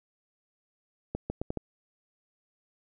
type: accelerating click train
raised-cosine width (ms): 2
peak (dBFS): -18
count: 5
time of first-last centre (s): 1.15-1.573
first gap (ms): 150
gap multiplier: 0.77
effects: none